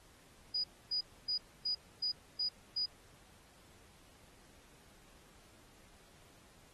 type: tone bursts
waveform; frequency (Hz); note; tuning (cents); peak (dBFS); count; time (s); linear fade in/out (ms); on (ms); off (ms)
sine; 4924; D#8; -19; -32; 7; 0.54-2.86; 10; 100; 270
effects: pink hiss -63 dBFS RMS until 6.73 s + AAC 32 kbps